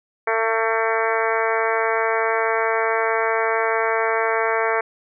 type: harmonic tone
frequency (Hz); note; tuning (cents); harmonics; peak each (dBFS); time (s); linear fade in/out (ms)
224.6; A3; +36; 2 / 3 / 4 / 5 / 6 / 7 / 8 / 9 / 10; -23 / -25 / -26 / -27 / -28 / -28 / -29 / -30 / -30; 0.27-4.81; 5
effects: none